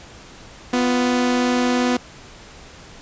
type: tone pair together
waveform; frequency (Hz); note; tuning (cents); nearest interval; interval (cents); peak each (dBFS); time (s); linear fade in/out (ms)
sawtooth; 248 / 350.7; B3 / F4; +7 / +7; tritone; 600; -13 / -22; 0.73-1.97; 5
effects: pink hiss -42 dBFS RMS until 3.01 s + resampled to 16000 Hz